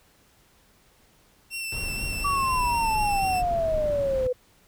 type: tone with vibrato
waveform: sawtooth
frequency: 2700 Hz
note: E7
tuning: 41 cents sharp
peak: -27 dBFS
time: 1.5-3.43 s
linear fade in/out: 50 ms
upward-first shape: sine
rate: 4.1 Hz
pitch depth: 22 cents each way
type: noise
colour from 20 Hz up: brown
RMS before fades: -33 dBFS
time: 1.72-4.27 s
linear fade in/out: 2 ms
type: exponential sweep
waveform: sine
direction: down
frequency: 1158 to 496 Hz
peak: -22 dBFS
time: 2.24-4.33 s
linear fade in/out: 10 ms
effects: pink hiss -60 dBFS RMS until 4.67 s